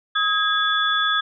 sine tone cluster, 1267 / 1638 / 3435 Hz, D#6 / G#6 / A7, +31 / -24 / -42 cents, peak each -22 dBFS, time 0.15-1.21 s, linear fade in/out 10 ms, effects none

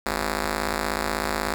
5% pulse ring-modulated tone, 151.6 Hz, D#3, 45 cents flat, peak -10 dBFS, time 0.06-1.54 s, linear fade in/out 0 ms, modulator 104 Hz, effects none

